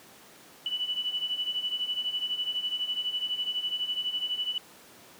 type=beating tone pair; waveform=sine; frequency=2960 / 2972 Hz; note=F#7 / F#7; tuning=0 / +7 cents; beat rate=12 Hz; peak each=-34 / -30 dBFS; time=0.66-4.58 s; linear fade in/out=2 ms; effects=pink hiss -52 dBFS RMS until 5.19 s + high-pass 200 Hz 12 dB/octave